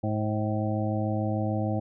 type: harmonic tone with a mistuned harmonic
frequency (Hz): 106.7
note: G#2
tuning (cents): +47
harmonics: 1 / 2 / 3 / 5 / 6 / 7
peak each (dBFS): -28 / -31 / -33 / -35 / -36 / -36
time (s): 0.03-1.8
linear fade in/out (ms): 10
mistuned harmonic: 7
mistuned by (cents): +51
effects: none